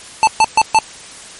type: tone bursts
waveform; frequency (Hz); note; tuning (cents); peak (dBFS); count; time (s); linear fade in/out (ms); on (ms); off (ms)
square; 881; A5; +2; -7; 4; 0.23-0.788; 0; 42; 130
effects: white hiss -35 dBFS RMS until 1.39 s + MP3 48 kbps